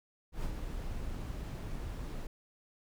brown noise with ADSR envelope, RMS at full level -34 dBFS, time 0.32-2.27 s, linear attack 120 ms, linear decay 64 ms, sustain -5 dB, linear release 4 ms, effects none

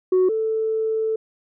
sine tone pair in turn, 370 / 441.3 Hz, F#4 / A4, 0 / +5 cents, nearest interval minor third, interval 305 cents, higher second, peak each -12 / -19 dBFS, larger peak first, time 0.12-0.29 / 0.29-1.16 s, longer second, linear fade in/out 5 ms, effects tanh soft clip ceiling -12 dBFS

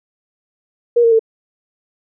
sine tone with pitch steps, 475.2 / 461.1 / 447.5 Hz, A#4 / A#4 / A4, +33 / -19 / +29 cents, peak -8 dBFS, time 0.96-1.194 s, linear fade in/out 10 ms, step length 78 ms, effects none

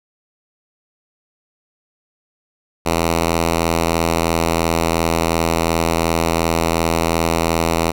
5% pulse tone with pitch glide, 83.3 to 82.77 Hz, E2 to E2, +19 to +8 cents, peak -4 dBFS, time 2.85-7.92 s, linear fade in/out 20 ms, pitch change -11 cents, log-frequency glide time 3.28-4.93 s, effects none

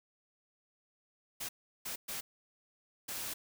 white noise bursts at uneven times, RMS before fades -40 dBFS, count 4, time 1.4-1.49 / 1.85-1.96 / 2.08-2.21 / 3.08-3.34 s, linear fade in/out 10 ms, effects none

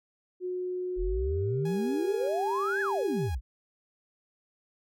sine tone with pitch glide, 363.8 to 394.4 Hz, F#4 to G4, -29 to +11 cents, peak -30 dBFS, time 0.4-3.3 s, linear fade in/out 50 ms, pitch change +140 cents, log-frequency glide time 1.01-1.35 s
triangle tone with exponential growth, 469.2 Hz, A#4, 11 cents sharp, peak -34 dBFS, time 0.48-2.28 s, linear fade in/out 5 ms, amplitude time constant 390 ms
sine exponential two-way sweep, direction up then down, 36.97 to 1734 to 48.3 Hz, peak -28 dBFS, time 0.96-3.41 s, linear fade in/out 50 ms, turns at 2.81 s
sawtooth tone with vibrato, 830.6 Hz, G#5, in tune, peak -38 dBFS, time 1.65-3.35 s, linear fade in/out 5 ms, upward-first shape triangle, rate 4.6 Hz, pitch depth 16 cents each way
effects none

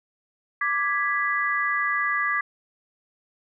sine chord, G# diminished, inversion second, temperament equal, 1174.7 / 1661.2 / 1975.5 Hz, D6 / G#6 / B6, 0 / 0 / 0 cents, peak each -26 dBFS, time 0.61-2.41 s, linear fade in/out 5 ms, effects none

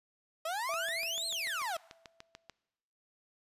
30% pulse exponential two-way sweep, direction up then down, 622.3 to 4314 to 622.3 Hz, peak -31 dBFS, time 0.45-1.77 s, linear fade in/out 5 ms, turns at 1.27 s
sine tone with exponential decay, 663 Hz, E5, 10 cents sharp, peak -35 dBFS, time 0.69-2.49 s, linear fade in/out 2 ms, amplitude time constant 390 ms
click train, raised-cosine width 0.2 ms, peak -29 dBFS, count 13, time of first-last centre 0.74-2.497 s, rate 6.83 Hz
effects noise-tail reverb RT60 1.0 s tail -23 dB re dry + resampled to 32000 Hz

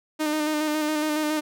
sawtooth tone with vibrato, 305.1 Hz, D#4, 34 cents flat, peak -19 dBFS, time 0.19-1.41 s, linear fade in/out 20 ms, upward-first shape square, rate 7.2 Hz, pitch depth 24 cents each way, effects none

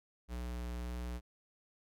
square tone with vibrato, 60.3 Hz, B1, 41 cents flat, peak -39 dBFS, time 0.28-1.21 s, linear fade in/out 50 ms, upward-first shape sine, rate 1.8 Hz, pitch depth 9 cents each way, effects none

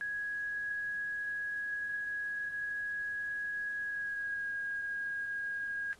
sine tone with pitch glide, 1663 to 1635.4 Hz, G#6 to G#6, +2 to -27 cents, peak -34 dBFS, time 0.01-5.93 s, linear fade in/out 0 ms, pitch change -29 cents, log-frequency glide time 3.78-4.52 s, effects pink hiss -63 dBFS RMS until 5.99 s + AAC 32 kbps

